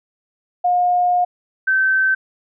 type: tone pair in turn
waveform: sine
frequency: 715 / 1543.3 Hz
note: F5 / G6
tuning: +41 / -27 cents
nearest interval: octave + minor second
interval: 1332 cents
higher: second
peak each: -13 dBFS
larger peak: neither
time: 0.64-1.25 / 1.67-2.15 s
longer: first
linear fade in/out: 10 ms
effects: none